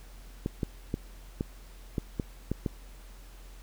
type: clicks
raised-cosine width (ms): 3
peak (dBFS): -16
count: 8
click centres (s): 0.461 / 0.632 / 0.941 / 1.409 / 1.982 / 2.198 / 2.516 / 2.662
effects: added 43 Hz sine -46 dBFS peak until 3.62 s + pink hiss -56 dBFS RMS until 3.62 s